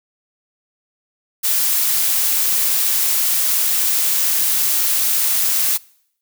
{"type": "noise", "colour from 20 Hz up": "blue", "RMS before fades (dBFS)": -17, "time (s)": [1.43, 5.78], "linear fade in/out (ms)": 20, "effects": ["noise-tail reverb RT60 0.7 s tail -24 dB re dry"]}